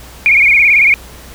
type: tone with vibrato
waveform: sine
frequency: 2291 Hz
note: D7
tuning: 44 cents flat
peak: -5 dBFS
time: 0.26-0.94 s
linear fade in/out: 0 ms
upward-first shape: sine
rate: 18 Hz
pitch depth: 120 cents each way
effects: added 60 Hz sine -36 dBFS peak until 1.34 s + pink hiss -36 dBFS RMS until 1.34 s